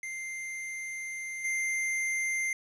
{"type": "tone with level steps", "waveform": "square", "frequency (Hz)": 2093, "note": "C7", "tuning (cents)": 0, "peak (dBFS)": [-36, -29], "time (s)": [0.03, 2.53], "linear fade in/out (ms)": 2, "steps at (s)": 1.44, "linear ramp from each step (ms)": 10, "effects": ["resampled to 24000 Hz", "10-bit"]}